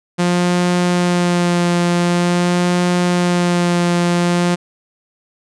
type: tone with vibrato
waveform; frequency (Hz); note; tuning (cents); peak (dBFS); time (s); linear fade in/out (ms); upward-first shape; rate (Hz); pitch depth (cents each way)
sawtooth; 175.8; F3; +12; -9; 0.18-4.56; 20; sine; 0.46; 17
effects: resampled to 22050 Hz